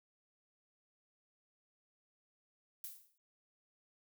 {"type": "noise with exponential decay", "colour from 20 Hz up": "violet", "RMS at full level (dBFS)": -43, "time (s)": [2.84, 3.18], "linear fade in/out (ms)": 1, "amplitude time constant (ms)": 72, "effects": []}